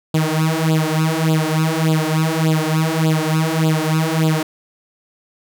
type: tone with flanger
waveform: sawtooth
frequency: 158.5 Hz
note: D#3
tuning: 32 cents sharp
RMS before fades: -17 dBFS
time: 0.14-4.43 s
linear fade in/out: 5 ms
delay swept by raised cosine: 0.25 to 5.55 ms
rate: 1.7 Hz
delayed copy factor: +0.9
effects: none